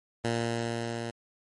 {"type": "tone with level ramp", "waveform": "10% pulse", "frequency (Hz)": 116.54, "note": "A#2", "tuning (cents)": 0, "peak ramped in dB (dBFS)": [-18, -25], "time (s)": [0.24, 1.11], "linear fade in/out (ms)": 10, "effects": ["low-pass 10000 Hz 12 dB/octave", "MP3 48 kbps"]}